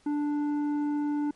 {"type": "tone with tanh clipping", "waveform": "sine", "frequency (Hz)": 293.7, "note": "D4", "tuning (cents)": 0, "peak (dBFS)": -27, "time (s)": [0.06, 1.31], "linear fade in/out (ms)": 5, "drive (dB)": 8, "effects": ["pink hiss -63 dBFS RMS until 1.35 s", "MP3 48 kbps"]}